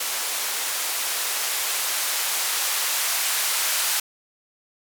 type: noise with band-pass filter sweep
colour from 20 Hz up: violet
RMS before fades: -25 dBFS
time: 0-4 s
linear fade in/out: 5 ms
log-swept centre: 530 to 890 Hz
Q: 0.74
effects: none